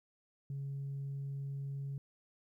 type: tone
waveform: sine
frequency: 138.59 Hz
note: C#3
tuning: in tune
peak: -36 dBFS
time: 0.5-1.98 s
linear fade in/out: 2 ms
effects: tanh soft clip ceiling -35 dBFS + 13-bit